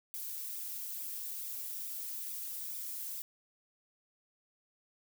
violet noise with flanger, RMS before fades -41 dBFS, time 0.14-3.22 s, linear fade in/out 0 ms, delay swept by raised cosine 0.81 to 5.61 ms, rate 2.3 Hz, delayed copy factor +0.8, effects none

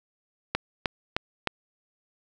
click train, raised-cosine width 0.3 ms, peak -8 dBFS, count 4, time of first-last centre 0.55-1.473 s, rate 3.25 Hz, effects none

